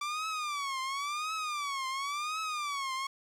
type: tone with vibrato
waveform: sawtooth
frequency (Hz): 1163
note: D6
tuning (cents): -17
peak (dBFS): -29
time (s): 0.01-3.07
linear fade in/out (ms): 5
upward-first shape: triangle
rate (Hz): 0.94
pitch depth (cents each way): 190
effects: low-pass 8000 Hz 12 dB/octave + 10-bit